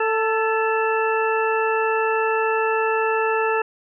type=harmonic tone with a mistuned harmonic; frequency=443.4 Hz; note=A4; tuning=13 cents sharp; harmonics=1 / 2 / 3 / 4 / 6; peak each=-21 / -24 / -26 / -27 / -29 dBFS; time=0-3.62 s; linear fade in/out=5 ms; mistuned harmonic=4; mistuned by=-38 cents; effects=none